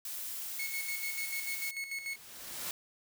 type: noise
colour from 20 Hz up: blue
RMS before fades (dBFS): -40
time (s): 0.05-1.71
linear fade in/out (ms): 2
type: tone with tremolo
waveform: 40% pulse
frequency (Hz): 2192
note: C#7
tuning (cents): -20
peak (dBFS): -34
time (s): 0.59-2.16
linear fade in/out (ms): 5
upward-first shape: square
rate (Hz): 6.8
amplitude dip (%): 60
type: noise with exponential growth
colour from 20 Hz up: white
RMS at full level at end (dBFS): -37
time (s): 1.46-2.71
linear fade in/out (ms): 2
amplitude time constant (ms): 270
effects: none